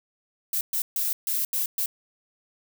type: noise bursts at uneven times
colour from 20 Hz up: violet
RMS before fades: -26 dBFS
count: 6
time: 0.53-0.61 / 0.73-0.82 / 0.96-1.13 / 1.27-1.45 / 1.53-1.66 / 1.78-1.86 s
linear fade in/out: 2 ms
effects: none

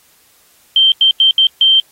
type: tone bursts at uneven times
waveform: sine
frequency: 3136 Hz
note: G7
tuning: in tune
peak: -6 dBFS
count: 5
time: 0.76-0.92 / 1.01-1.11 / 1.2-1.31 / 1.38-1.47 / 1.61-1.8 s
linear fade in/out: 2 ms
effects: white hiss -51 dBFS RMS until 1.91 s + AAC 48 kbps

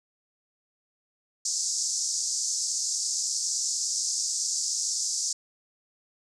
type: band-pass noise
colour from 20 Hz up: white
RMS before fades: -29 dBFS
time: 1.45-5.33 s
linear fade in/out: 5 ms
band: 5000 to 7700 Hz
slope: 48 dB/octave
effects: none

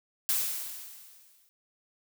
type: noise with exponential decay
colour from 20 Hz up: blue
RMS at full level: -26 dBFS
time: 0.29-1.49 s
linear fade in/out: 0 ms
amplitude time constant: 260 ms
effects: none

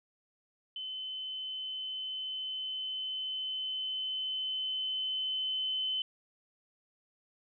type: tone with level ramp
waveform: sine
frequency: 3047 Hz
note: G7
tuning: 50 cents flat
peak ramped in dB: -37 to -30 dBFS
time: 0.76-6.02 s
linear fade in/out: 2 ms
effects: none

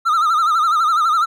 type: tone with vibrato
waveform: triangle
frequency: 1285 Hz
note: E6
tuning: 45 cents flat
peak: -11 dBFS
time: 0.05-1.26 s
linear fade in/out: 20 ms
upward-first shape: sine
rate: 12 Hz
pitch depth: 110 cents each way
effects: none

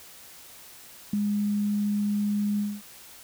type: tone with ADSR envelope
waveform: sine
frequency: 206.1 Hz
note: G#3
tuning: 13 cents flat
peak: -19 dBFS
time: 1.13-2.82 s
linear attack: 6 ms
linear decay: 4 ms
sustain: -4 dB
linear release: 230 ms
effects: white hiss -48 dBFS RMS until 3.23 s

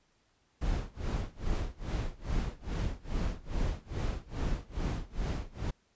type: noise with tremolo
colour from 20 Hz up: brown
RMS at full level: -30 dBFS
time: 0.61-5.71 s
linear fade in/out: 10 ms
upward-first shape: sine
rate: 2.4 Hz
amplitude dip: 95%
effects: pink hiss -71 dBFS RMS until 5.95 s + resampled to 16000 Hz

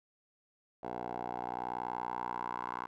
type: tone with band-pass filter sweep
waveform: 10% pulse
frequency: 60.8 Hz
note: B1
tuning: 26 cents flat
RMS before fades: -39 dBFS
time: 0.83-2.87 s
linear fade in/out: 5 ms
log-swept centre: 650 to 1100 Hz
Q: 4.4
effects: none

